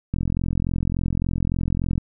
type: click train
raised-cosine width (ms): 5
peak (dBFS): -11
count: 81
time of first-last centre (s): 0.14-1.979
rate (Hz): 43.5
effects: none